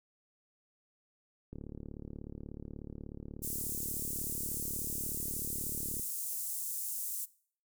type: click train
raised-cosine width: 3 ms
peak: -31 dBFS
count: 164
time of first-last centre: 1.53-5.996 s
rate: 36.5 Hz
type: high-pass noise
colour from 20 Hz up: pink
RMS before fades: -38 dBFS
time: 3.42-7.26 s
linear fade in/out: 20 ms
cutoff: 8000 Hz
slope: 24 dB/octave
effects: noise-tail reverb RT60 0.5 s tail -20 dB re dry